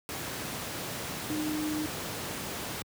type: tone in noise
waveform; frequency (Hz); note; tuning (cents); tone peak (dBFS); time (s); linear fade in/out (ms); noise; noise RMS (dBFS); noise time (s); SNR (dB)
sine; 305.9; D#4; -29; -30; 1.3-1.86; 0; pink; -36; 0.09-2.82; +3
effects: high-pass 100 Hz 12 dB/octave